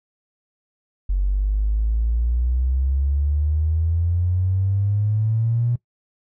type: exponential sweep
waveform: triangle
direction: up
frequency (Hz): 46.13 to 121.4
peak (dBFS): -13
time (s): 1.09-5.76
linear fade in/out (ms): 10
effects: noise-tail reverb RT60 0.1 s tail -23 dB re dry + tanh soft clip ceiling -15 dBFS